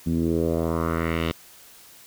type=tone with low-pass filter sweep; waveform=10% pulse; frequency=82.41 Hz; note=E2; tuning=in tune; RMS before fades=-24 dBFS; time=0.06-1.32 s; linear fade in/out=10 ms; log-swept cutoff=210 to 3500 Hz; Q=2.3; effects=white hiss -49 dBFS RMS until 2.06 s

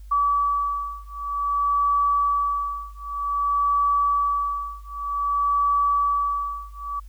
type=beating tone pair; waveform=sine; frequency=1147 / 1147.53 Hz; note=D6 / D6; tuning=-41 / -40 cents; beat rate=0.53 Hz; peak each=-23 / -23 dBFS; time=0.11-7 s; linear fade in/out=10 ms; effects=added 50 Hz sine -38 dBFS peak until 7.08 s + white hiss -62 dBFS RMS until 7.08 s

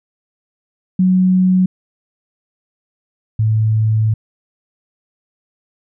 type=tone pair in turn; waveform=sine; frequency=185 / 109.46 Hz; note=F#3 / A2; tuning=0 / -9 cents; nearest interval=major sixth; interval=909 cents; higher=first; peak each=-9 / -11 dBFS; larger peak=first; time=0.99-1.66 / 3.39-4.14 s; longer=second; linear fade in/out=5 ms; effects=none

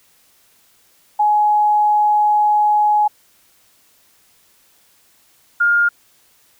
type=tone pair in turn; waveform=sine; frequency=840 / 1412.7 Hz; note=G#5 / F6; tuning=+19 / +19 cents; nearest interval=major sixth; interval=900 cents; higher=second; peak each=-11 dBFS; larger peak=neither; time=1.19-3.08 / 5.6-5.89 s; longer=first; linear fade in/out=10 ms; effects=white hiss -55 dBFS RMS until 6.59 s

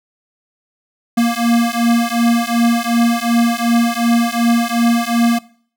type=beating tone pair; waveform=square; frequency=233.1 / 235.8 Hz; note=A#3 / A#3; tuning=0 / +20 cents; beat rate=2.7 Hz; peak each=-16 dBFS; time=1.17-5.39 s; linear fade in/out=10 ms; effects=noise-tail reverb RT60 0.5 s tail -20 dB re dry

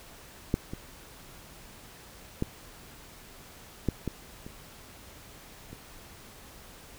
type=clicks; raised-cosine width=3 ms; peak=-11 / -23 / -14 / -12 / -17 / -28 / -29 dBFS; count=7; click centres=0.541 / 0.735 / 2.424 / 3.887 / 4.077 / 4.465 / 5.73 s; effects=pink hiss -50 dBFS RMS until 6.98 s

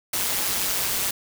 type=noise with amplitude modulation; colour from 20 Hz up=white; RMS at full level=-22 dBFS; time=0.13-1.11 s; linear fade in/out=5 ms; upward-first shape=sine; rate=191 Hz; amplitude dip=65%; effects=none

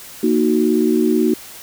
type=chord; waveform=sine; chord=D# minor; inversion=second; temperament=equal; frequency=233.1 / 311.1 / 370 Hz; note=A#3 / D#4 / F#4; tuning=0 / 0 / 0 cents; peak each=-17 dBFS; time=0.23-1.34 s; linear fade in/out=5 ms; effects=white hiss -37 dBFS RMS until 1.62 s

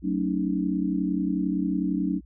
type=chord; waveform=sine; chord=D# half-diminished seventh; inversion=first; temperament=just; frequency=186.68 / 224 / 280 / 311.1 Hz; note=F#3 / A3 / C#4 / D#4; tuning=+16 / +31 / +18 / 0 cents; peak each=-27 / -32 / -28 / -29 dBFS; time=0.02-2.21 s; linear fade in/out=50 ms; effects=added 60 Hz sine -47 dBFS peak until 2.25 s

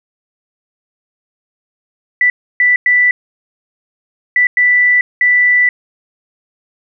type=tone bursts at uneven times; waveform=sine; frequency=1975.5 Hz; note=B6; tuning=in tune; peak=-7 dBFS; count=6; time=2.21-2.3 / 2.6-2.76 / 2.86-3.11 / 4.36-4.47 / 4.57-5.01 / 5.21-5.69 s; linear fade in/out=2 ms; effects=none

